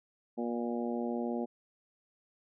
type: harmonic tone with a mistuned harmonic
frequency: 119.1 Hz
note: A#2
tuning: 38 cents sharp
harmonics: 2 / 3 / 4 / 5 / 6 / 7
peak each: -34 / -38 / -40 / -42 / -44 / -45 dBFS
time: 0.37-1.46 s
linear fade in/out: 20 ms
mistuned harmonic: 7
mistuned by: -26 cents
effects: none